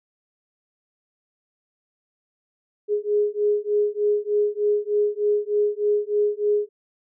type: beating tone pair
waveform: sine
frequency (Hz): 414.4 / 417.7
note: G#4 / G#4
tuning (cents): -4 / +10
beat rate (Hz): 3.3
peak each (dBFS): -22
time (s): 2.88-6.69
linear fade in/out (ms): 50
effects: none